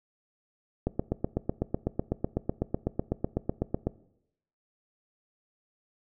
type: click train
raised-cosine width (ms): 2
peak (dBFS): -13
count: 25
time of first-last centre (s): 0.87-3.87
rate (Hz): 8
effects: noise-tail reverb RT60 0.8 s tail -20 dB re dry